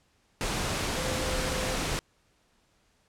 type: tone in noise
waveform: sine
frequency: 515 Hz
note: C5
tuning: 28 cents flat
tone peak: -35 dBFS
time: 0.96-1.76 s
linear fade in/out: 0 ms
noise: pink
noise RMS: -30 dBFS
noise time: 0.41-1.99 s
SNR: -8 dB
effects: pink hiss -68 dBFS RMS until 3.08 s + low-pass 9000 Hz 12 dB/octave